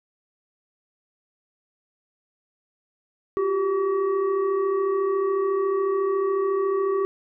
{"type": "tone with frequency modulation", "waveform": "sine", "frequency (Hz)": 392, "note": "G4", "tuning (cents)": 0, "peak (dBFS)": -20, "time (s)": [3.37, 7.05], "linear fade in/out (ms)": 0, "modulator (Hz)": 750, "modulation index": 0.68, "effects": []}